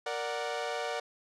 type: chord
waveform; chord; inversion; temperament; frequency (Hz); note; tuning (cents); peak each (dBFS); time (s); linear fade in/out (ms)
sawtooth; Bb augmented; none; equal; 466.2 / 587.3 / 740; Bb4 / D5 / F#5; 0 / 0 / 0; -33; 0.06-1; 5
effects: low-pass 6000 Hz 12 dB/octave